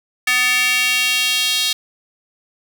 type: tone with high-pass filter sweep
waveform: square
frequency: 250 Hz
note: B3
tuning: 21 cents sharp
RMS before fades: -17 dBFS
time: 0.27-1.73 s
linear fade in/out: 5 ms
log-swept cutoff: 2000 to 3600 Hz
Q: 2.9
effects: none